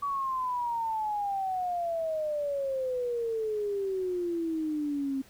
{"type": "exponential sweep", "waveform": "sine", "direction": "down", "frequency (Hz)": [1143, 265.7], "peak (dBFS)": -28, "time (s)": [0.02, 5.22], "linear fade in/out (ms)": 10, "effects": ["pink hiss -57 dBFS RMS until 5.29 s"]}